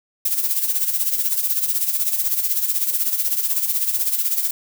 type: noise with tremolo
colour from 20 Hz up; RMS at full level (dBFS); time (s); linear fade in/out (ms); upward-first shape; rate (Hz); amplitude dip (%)
violet; -18; 0.25-4.51; 5; sine; 16; 65
effects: none